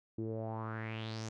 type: tone with low-pass filter sweep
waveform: sawtooth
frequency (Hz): 110.9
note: A2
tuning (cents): +14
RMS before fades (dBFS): -40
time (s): 0.18-1.29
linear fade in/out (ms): 5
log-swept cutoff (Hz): 320 to 6800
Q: 4.5
effects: none